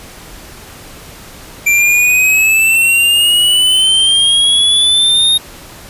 square exponential sweep, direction up, 2349 to 3713 Hz, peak -8 dBFS, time 1.66-5.38 s, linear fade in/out 10 ms, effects pink hiss -34 dBFS RMS until 5.89 s + resampled to 32000 Hz

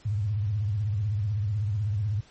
sine tone with vibrato, 103.83 Hz, G#2, in tune, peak -24 dBFS, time 0.05-2.21 s, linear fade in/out 10 ms, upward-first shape triangle, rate 16 Hz, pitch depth 170 cents each way, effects pink hiss -56 dBFS RMS until 2.3 s + MP3 32 kbps

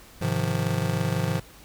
square chord, F minor seventh, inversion first, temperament just, 104.77 / 130.96 / 157.15 / 174.61 Hz, Ab2 / C3 / Eb3 / F3, +16 / +2 / +18 / 0 cents, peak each -30 dBFS, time 0.21-1.4 s, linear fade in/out 10 ms, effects added 50 Hz sine -53 dBFS peak until 1.64 s + pink hiss -50 dBFS RMS until 1.64 s

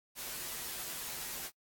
white noise with comb filter, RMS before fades -41 dBFS, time 0.15-1.51 s, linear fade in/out 50 ms, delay 9.8 ms, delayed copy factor -0.7, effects noise-tail reverb RT60 0.1 s tail -25 dB re dry + AAC 64 kbps

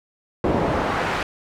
brown noise with band-pass filter sweep, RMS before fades -22 dBFS, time 0.44-1.23 s, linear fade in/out 2 ms, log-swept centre 490 to 1900 Hz, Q 0.84, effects none

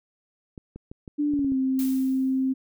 clicks, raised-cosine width 3 ms, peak -26 dBFS, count 8, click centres 0.578 / 0.76 / 0.915 / 1.078 / 1.337 / 1.392 / 1.446 / 1.52 s
sine tone with pitch glide, 293.7 to 263.2 Hz, D4 to C4, 0 to +10 cents, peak -21 dBFS, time 1.18-2.54 s, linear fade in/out 20 ms, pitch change -190 cents, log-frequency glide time 1.31-1.56 s
blue noise with exponential decay, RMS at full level -35 dBFS, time 1.79-2.53 s, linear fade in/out 0 ms, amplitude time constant 160 ms
effects none

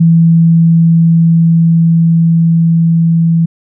sine tone with level ramp, 165.7 Hz, E3, 9 cents sharp, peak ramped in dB -3 to -6 dBFS, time 0-3.46 s, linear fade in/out 10 ms, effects none

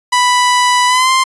sawtooth tone with pitch glide, 989 to 1047.8 Hz, B5 to C6, +2 to +2 cents, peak -5 dBFS, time 0.12-1.24 s, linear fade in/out 10 ms, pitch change +100 cents, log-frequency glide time 0.87-1.11 s, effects resampled to 24000 Hz

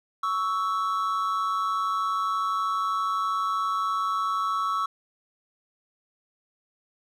triangle tone pair together, 1117 / 1313.8 Hz, C#6 / E6, +13 / -6 cents, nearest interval minor third, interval 281 cents, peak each -25 dBFS, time 0.23-4.86 s, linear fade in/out 5 ms, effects none

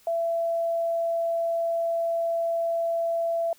sine tone, 670 Hz, E5, 28 cents sharp, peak -23 dBFS, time 0.07-3.53 s, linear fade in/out 2 ms, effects white hiss -58 dBFS RMS until 3.58 s

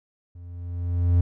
triangle tone with level ramp, 87.3 Hz, F2, in tune, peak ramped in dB -38 to -12 dBFS, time 0.35-1.21 s, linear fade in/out 5 ms, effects none

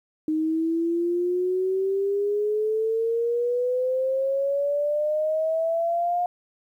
sine exponential sweep, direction up, 309.5 to 714 Hz, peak -21 dBFS, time 0.28-6.26 s, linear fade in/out 2 ms, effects 10-bit

